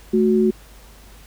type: tone pair together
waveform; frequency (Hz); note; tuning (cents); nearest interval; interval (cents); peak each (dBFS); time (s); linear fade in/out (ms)
sine; 218 / 369; A3 / F#4; -16 / -5; major sixth; 911; -16; 0.13-0.51; 10
effects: added 50 Hz sine -44 dBFS peak until 1.26 s + pink hiss -48 dBFS RMS until 1.26 s